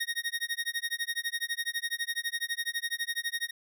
25% pulse tone with tremolo, 1864.7 Hz, A#6, in tune, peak -24 dBFS, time 0-3.51 s, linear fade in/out 10 ms, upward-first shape sine, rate 12 Hz, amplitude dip 100%, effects none

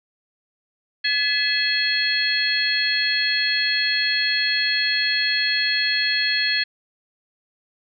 sine tone cluster, 1705 / 2009 / 2594 / 3316 / 4306 Hz, G#6 / B6 / E7 / G#7 / C8, +45 / +29 / -28 / -3 / +49 cents, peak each -23 / -28 / -28 / -28 / -22 dBFS, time 1.04-6.64 s, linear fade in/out 10 ms, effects none

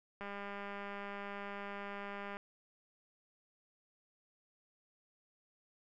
click train, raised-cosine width 0.5 ms, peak -30 dBFS, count 435, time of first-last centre 0.21-2.369 s, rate 201 Hz, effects none

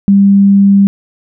sine tone, 198.4 Hz, G3, 21 cents sharp, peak -3 dBFS, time 0.08-0.87 s, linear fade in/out 0 ms, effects none

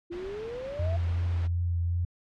sine exponential sweep, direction up, 337.9 to 688 Hz, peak -34 dBFS, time 0.1-0.97 s, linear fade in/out 10 ms
pink noise, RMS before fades -44 dBFS, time 0.11-1.48 s, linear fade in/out 20 ms
sine tone with vibrato, 86.3 Hz, F2, 20 cents flat, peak -25 dBFS, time 0.79-2.05 s, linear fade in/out 5 ms, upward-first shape triangle, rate 2.7 Hz, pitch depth 23 cents each way
effects low-pass 3000 Hz 12 dB/octave

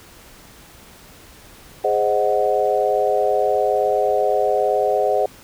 sine chord, Ab dominant seventh, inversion none, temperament equal, 415.3 / 523.3 / 622.3 / 740 Hz, Ab4 / C5 / Eb5 / Gb5, 0 / 0 / 0 / 0 cents, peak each -21 dBFS, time 1.84-5.26 s, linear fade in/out 5 ms, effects pink hiss -45 dBFS RMS until 5.43 s

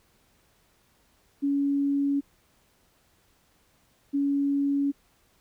sine tone pair in turn, 281.2 / 281.2 Hz, C#4 / C#4, +25 / +25 cents, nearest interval unison, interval 0 cents, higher neither, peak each -22 dBFS, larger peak neither, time 1.42-2.21 / 4.13-4.92 s, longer neither, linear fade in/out 20 ms, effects pink hiss -65 dBFS RMS until 5.4 s

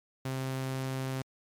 sawtooth tone, 132 Hz, C3, 16 cents sharp, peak -28 dBFS, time 0.25-1.22 s, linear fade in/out 5 ms, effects MP3 96 kbps

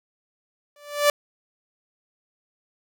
sawtooth tone with exponential growth, 584 Hz, D5, 10 cents flat, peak -9 dBFS, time 0.76-1.1 s, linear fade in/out 2 ms, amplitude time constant 72 ms, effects none

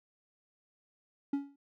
triangle tone with exponential decay, 280.7 Hz, C#4, 22 cents sharp, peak -24 dBFS, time 1.33-1.56 s, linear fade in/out 5 ms, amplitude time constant 50 ms, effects none

